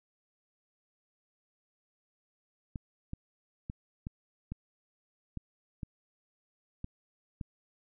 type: clicks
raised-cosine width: 5 ms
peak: -25 dBFS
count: 9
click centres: 2.758 / 3.134 / 3.699 / 4.069 / 4.52 / 5.373 / 5.832 / 6.844 / 7.412 s
effects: none